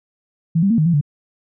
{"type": "tone with pitch steps", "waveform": "sine", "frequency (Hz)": [164.3, 197, 229.7, 155.1, 171, 145.7], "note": ["E3", "G3", "A#3", "D#3", "F3", "D3"], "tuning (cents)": [-5, 9, -25, -5, -36, -13], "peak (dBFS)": -12, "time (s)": [0.55, 1.012], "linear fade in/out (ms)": 10, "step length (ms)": 77, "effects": []}